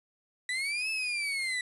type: linear two-way sweep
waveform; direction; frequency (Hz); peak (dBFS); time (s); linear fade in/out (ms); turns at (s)
35% pulse; up then down; 1951 to 2632 to 1951; -28; 0.49-1.61; 2; 0.9
effects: resampled to 24000 Hz + 9-bit